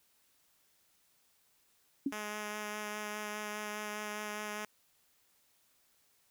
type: tone with exponential decay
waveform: sine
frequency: 277.4 Hz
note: C#4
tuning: 1 cent sharp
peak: -26 dBFS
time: 2.06-2.15 s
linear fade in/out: 5 ms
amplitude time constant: 19 ms
type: tone with vibrato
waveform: 5% pulse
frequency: 210.5 Hz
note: G#3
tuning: 24 cents sharp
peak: -27 dBFS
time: 2.12-4.65 s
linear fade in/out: 2 ms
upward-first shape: sine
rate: 4.9 Hz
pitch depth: 12 cents each way
effects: white hiss -71 dBFS RMS until 6.3 s